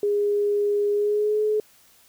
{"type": "tone with pitch glide", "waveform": "sine", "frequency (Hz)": [410.7, 426.7], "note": ["G#4", "G#4"], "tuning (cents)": [-19, 47], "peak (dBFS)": -19, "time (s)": [0.03, 1.6], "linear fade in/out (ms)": 2, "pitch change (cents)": 66, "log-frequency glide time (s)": [0.92, 1.42], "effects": ["white hiss -56 dBFS RMS until 2.08 s"]}